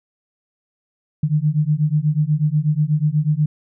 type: beating tone pair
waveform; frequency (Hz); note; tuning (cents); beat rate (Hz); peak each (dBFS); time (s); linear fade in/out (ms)
sine; 147.4 / 155.6; D3 / D#3; +7 / 0; 8.2; -18; 1.23-3.46; 5
effects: none